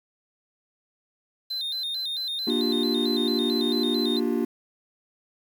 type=tone with vibrato; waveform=triangle; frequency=3861 Hz; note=B7; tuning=40 cents flat; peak=-26 dBFS; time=1.5-4.2 s; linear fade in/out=10 ms; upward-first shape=square; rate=4.5 Hz; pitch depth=86 cents each way
type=chord; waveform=triangle; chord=G minor seventh; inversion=first; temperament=just; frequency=235.2 / 294 / 352.8 / 392 Hz; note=Bb3 / D4 / F4 / G4; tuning=+16 / +2 / +18 / 0 cents; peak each=-24 / -26 / -26 / -28 dBFS; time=2.47-4.45 s; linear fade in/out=5 ms
effects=tanh soft clip ceiling -11 dBFS + 8-bit